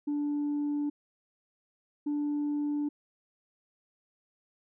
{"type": "tone pair in turn", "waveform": "sine", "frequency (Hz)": [292, 293.1], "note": ["D4", "D4"], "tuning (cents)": [-10, -3], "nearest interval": "unison", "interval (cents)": 7, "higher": "second", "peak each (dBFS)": -26, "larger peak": "neither", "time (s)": [[0.07, 0.9], [2.06, 2.89]], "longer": "neither", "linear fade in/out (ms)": 10, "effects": ["tanh soft clip ceiling -26 dBFS"]}